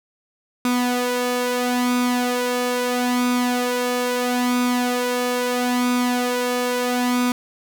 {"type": "tone with flanger", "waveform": "sawtooth", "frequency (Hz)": 246.9, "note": "B3", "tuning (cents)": 0, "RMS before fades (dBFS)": -21, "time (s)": [0.65, 7.32], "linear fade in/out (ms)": 2, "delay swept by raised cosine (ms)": [0.82, 2.32], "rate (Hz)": 0.76, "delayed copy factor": 0.6, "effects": []}